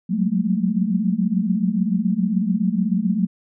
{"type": "tone cluster", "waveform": "sine", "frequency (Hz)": [180.9, 187.9, 209.8, 226], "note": ["F#3", "F#3", "G#3", "A3"], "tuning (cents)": [-39, 27, 18, 47], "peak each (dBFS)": -23, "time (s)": [0.09, 3.27], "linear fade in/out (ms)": 20, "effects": []}